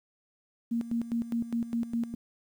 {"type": "tone with tremolo", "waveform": "sine", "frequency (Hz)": 233.1, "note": "A#3", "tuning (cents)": 0, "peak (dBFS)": -26, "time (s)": [0.71, 2.15], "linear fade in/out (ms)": 10, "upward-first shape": "square", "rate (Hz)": 4.9, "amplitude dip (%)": 75, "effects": ["10-bit"]}